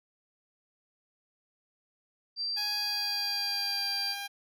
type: tone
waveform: sine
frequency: 4699 Hz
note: D8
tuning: in tune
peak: -30 dBFS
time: 2.36-4.16 s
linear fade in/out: 50 ms
type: tone with pitch glide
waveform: 10% pulse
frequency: 830.6 to 802.8 Hz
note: G#5 to G5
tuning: 0 to +41 cents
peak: -27 dBFS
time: 2.56-4.28 s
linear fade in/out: 20 ms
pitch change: -59 cents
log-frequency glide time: 2.76-3.9 s
effects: none